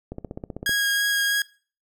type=click train; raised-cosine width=2 ms; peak=-19 dBFS; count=10; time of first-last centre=0.12-0.693 s; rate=15.7 Hz
type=tone with vibrato; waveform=sawtooth; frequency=1641 Hz; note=G#6; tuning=21 cents flat; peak=-17 dBFS; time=0.66-1.42 s; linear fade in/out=2 ms; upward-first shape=sine; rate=3.1 Hz; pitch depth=9 cents each way
effects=noise-tail reverb RT60 0.4 s tail -21 dB re dry